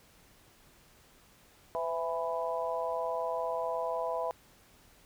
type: harmonic tone with a mistuned harmonic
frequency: 165.4 Hz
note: E3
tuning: 6 cents sharp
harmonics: 3 / 4 / 5 / 6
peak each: -36 / -34 / -41 / -36 dBFS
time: 1.75-4.31 s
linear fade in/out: 0 ms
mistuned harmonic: 3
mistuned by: +29 cents
effects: pink hiss -61 dBFS RMS until 5.05 s